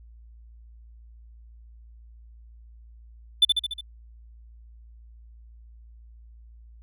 triangle tone with echo, 3520 Hz, A7, in tune, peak -11 dBFS, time 3.42-3.45 s, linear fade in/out 5 ms, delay 72 ms, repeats 5, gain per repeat -4 dB, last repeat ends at 3.81 s, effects added 57 Hz sine -46 dBFS peak until 6.82 s

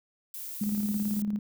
violet noise, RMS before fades -39 dBFS, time 0.34-1.22 s, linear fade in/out 2 ms
sine tone with tremolo, 207.7 Hz, G#3, in tune, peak -25 dBFS, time 0.61-1.39 s, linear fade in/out 5 ms, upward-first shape square, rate 18 Hz, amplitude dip 40%
effects none

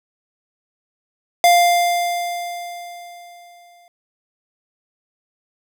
square tone with exponential decay, 698.5 Hz, F5, in tune, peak -9 dBFS, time 1.44-3.88 s, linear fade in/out 1 ms, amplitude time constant 530 ms, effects none

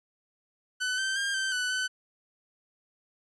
sawtooth tone with pitch steps, 1504 / 1552 / 1604 / 1554 / 1492 / 1511 Hz, F#6 / G6 / G6 / G6 / F#6 / F#6, +28 / -18 / +39 / -16 / +14 / +36 cents, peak -24 dBFS, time 0.8-1.88 s, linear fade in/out 20 ms, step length 180 ms, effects resampled to 22050 Hz

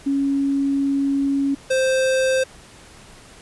sine / square tone pair in turn, 277.2 / 523.3 Hz, C#4 / C5, 0 / 0 cents, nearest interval major seventh, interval 1100 cents, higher second, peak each -17 dBFS, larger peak neither, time 0.06-1.55 / 1.7-2.44 s, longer first, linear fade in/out 10 ms, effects pink hiss -45 dBFS RMS until 3.41 s + resampled to 24000 Hz

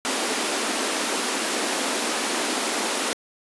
pink high-pass noise, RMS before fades -25 dBFS, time 0.05-3.13 s, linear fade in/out 0 ms, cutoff 230 Hz, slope 48 dB/octave, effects resampled to 24000 Hz

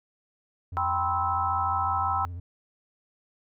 triangle tone with vibrato, 87.31 Hz, F2, in tune, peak -32 dBFS, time 0.72-2.4 s, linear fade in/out 5 ms, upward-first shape sine, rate 14 Hz, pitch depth 63 cents each way
sine chord, C major seventh, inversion second, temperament just, 784.9 / 981.1 / 1046.5 / 1308.1 Hz, G5 / B5 / C6 / E6, +2 / -12 / 0 / -14 cents, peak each -29 / -31 / -31 / -28 dBFS, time 0.77-2.25 s, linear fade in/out 0 ms
effects none

